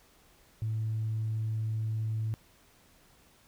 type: tone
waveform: sine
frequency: 110 Hz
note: A2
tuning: in tune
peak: -28 dBFS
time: 0.62-2.34 s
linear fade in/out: 0 ms
effects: tanh soft clip ceiling -25 dBFS + pink hiss -62 dBFS RMS until 3.47 s